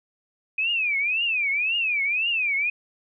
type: tone with vibrato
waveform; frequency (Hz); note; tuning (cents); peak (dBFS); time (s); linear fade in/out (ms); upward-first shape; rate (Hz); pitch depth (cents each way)
sine; 2489; D#7; 0; -21; 0.58-2.7; 5; triangle; 1.9; 250
effects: none